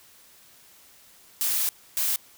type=noise bursts at uneven times; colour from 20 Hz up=blue; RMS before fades=-25 dBFS; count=2; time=1.41-1.69 / 1.97-2.16 s; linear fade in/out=0 ms; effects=white hiss -54 dBFS RMS until 2.37 s